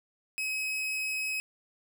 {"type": "tone", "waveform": "40% pulse", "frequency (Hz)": 2549, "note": "D#7", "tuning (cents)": 41, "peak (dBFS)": -29, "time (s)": [0.38, 1.4], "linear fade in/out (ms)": 0, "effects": []}